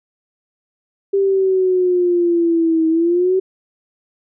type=exponential two-way sweep; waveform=sine; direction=down then up; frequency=396.4 to 320 to 381.6 Hz; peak=-12 dBFS; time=1.13-3.4 s; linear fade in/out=10 ms; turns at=2.88 s; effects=none